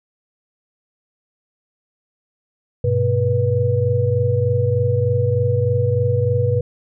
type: tone cluster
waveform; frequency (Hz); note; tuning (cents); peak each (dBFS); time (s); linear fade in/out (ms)
sine; 100.2 / 123.5 / 486.8; G2 / B2 / B4; +38 / 0 / -25; -19; 2.84-6.61; 5
effects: none